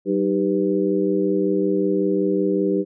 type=tone cluster; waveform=sine; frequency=190.4 / 308.7 / 394 / 493.7 Hz; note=F#3 / D#4 / G4 / B4; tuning=+50 / -14 / +9 / -1 cents; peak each=-24 / -22 / -21 / -26 dBFS; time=0.05-2.85 s; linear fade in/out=50 ms; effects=none